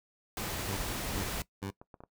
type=noise; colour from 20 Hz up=pink; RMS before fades=-36 dBFS; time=0.37-1.42 s; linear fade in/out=2 ms
type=tone bursts; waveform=15% pulse; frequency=98 Hz; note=G2; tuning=in tune; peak=-29 dBFS; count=3; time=0.68-1.707 s; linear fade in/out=10 ms; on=89 ms; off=380 ms
type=clicks; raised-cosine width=1 ms; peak=-34 dBFS; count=7; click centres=1.633 / 1.667 / 1.698 / 1.815 / 1.942 / 2.005 / 2.037 s
effects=noise-tail reverb RT60 0.1 s tail -19 dB re dry